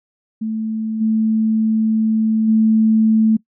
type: tone with level steps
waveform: sine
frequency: 220 Hz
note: A3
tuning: in tune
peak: -19 / -13 / -10 dBFS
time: 0.41-3.37 s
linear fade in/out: 10 ms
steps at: 1 / 2.47 s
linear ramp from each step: 20 ms
effects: noise-tail reverb RT60 0.1 s tail -21 dB re dry